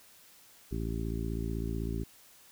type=harmonic tone; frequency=55.9 Hz; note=A1; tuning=28 cents sharp; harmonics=1 / 2 / 3 / 4 / 5 / 6 / 7; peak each=-35 / -38 / -40 / -41 / -42 / -43 / -43 dBFS; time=0.71-2.04 s; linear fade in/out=10 ms; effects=white hiss -58 dBFS RMS until 2.51 s